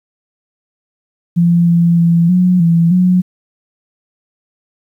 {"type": "tone with pitch steps", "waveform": "sine", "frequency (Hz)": [171.4, 170.2, 168.9, 181.1, 167.7, 181.7], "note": ["F3", "F3", "E3", "F#3", "E3", "F#3"], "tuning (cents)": [-32, -44, 42, -37, 30, -31], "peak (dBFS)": -7, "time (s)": [1.36, 3.22], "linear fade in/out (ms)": 20, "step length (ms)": 310, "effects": ["8-bit"]}